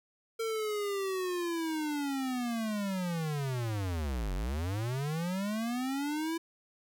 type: linear two-way sweep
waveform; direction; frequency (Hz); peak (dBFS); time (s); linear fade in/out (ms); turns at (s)
square; down then up; 455.9 to 43.6 to 335; -32; 0.39-6.38; 10; 4.34
effects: none